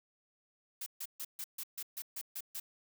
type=noise bursts; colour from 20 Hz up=blue; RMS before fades=-41 dBFS; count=10; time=0.81-2.6 s; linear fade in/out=5 ms; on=53 ms; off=140 ms; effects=none